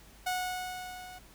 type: tone with level ramp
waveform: sawtooth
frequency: 733 Hz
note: F#5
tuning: 16 cents flat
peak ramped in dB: -25 to -42 dBFS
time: 0.26-1.19 s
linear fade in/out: 10 ms
effects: added 50 Hz sine -57 dBFS peak until 1.34 s + pink hiss -57 dBFS RMS until 1.34 s